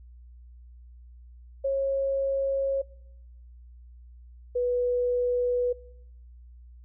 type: tone pair in turn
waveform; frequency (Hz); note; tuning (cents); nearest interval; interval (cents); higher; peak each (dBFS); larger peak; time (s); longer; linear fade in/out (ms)
sine; 545 / 491.4; C#5 / B4; -29 / -9; major second; 180; first; -23; neither; 1.64-2.82 / 4.55-5.73; neither; 10
effects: noise-tail reverb RT60 0.9 s tail -24 dB re dry + added 60 Hz sine -46 dBFS peak until 6.84 s